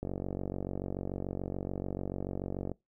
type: click train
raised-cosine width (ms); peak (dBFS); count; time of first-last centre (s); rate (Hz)
2; -22; 127; 0.03-2.717; 46.9
effects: noise-tail reverb RT60 0.2 s tail -24 dB re dry